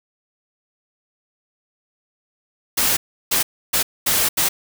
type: noise bursts at uneven times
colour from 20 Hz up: white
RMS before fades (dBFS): -18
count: 5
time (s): 2.77-2.97 / 3.31-3.43 / 3.73-3.83 / 4.06-4.29 / 4.37-4.49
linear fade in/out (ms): 10
effects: none